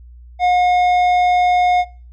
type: tone with tanh clipping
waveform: sine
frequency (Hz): 720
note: F#5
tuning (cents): -47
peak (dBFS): -13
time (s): 0.39-1.85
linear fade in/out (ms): 50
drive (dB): 10
effects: noise-tail reverb RT60 0.4 s tail -23 dB re dry + added 60 Hz sine -37 dBFS peak until 2.12 s